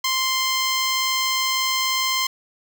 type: tone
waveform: 10% pulse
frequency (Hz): 1046.5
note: C6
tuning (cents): 0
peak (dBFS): -11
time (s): 0.04-2.27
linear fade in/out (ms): 5
effects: none